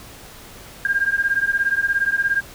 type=beating tone pair; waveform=sine; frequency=1600 / 1617 Hz; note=G6 / G#6; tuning=+35 / -47 cents; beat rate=17 Hz; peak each=-20 dBFS; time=0.85-2.41 s; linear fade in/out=2 ms; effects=pink hiss -41 dBFS RMS until 2.54 s